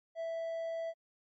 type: tone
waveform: triangle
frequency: 659.3 Hz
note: E5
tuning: in tune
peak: -33 dBFS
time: 0.15-0.94 s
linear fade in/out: 50 ms
effects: MP3 32 kbps